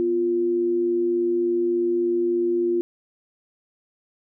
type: tone pair together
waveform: sine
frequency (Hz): 245.8 / 349.2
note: B3 / F4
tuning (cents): -8 / 0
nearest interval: tritone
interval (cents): 608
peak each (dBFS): -31 / -19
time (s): 0-2.81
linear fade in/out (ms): 0
effects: none